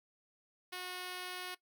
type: tone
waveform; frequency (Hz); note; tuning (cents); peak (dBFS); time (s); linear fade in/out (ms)
5% pulse; 363.8; F#4; -29; -30; 0.72-1.55; 10
effects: noise-tail reverb RT60 0.1 s tail -18 dB re dry